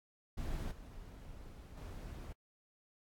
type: noise with level steps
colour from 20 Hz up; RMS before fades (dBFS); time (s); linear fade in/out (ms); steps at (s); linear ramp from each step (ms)
brown; -40 / -51 / -46; 0.37-2.33; 10; 0.71 / 1.77; 5
effects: AAC 64 kbps